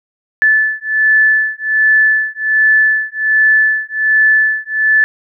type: beating tone pair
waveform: sine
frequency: 1741 / 1742.3 Hz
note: A6 / A6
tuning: -19 / -17 cents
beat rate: 1.3 Hz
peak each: -12 dBFS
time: 0.42-5.04 s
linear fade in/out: 0 ms
effects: none